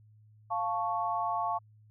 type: chord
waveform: sine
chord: F augmented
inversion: none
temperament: equal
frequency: 698.5 / 880 / 1108.7 Hz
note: F5 / A5 / C#6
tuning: 0 / 0 / 0 cents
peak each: -33 dBFS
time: 0.5-1.59 s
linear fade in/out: 20 ms
effects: added 107 Hz sine -56 dBFS peak until 1.9 s